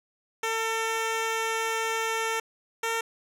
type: tone pair in turn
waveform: 10% pulse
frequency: 449.3 / 454.8 Hz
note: A4 / A#4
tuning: +36 / -43 cents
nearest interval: unison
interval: 21 cents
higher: second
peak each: -18 dBFS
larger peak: neither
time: 0.43-2.4 / 2.83-3.01 s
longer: first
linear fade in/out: 5 ms
effects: low-pass 12000 Hz 12 dB/octave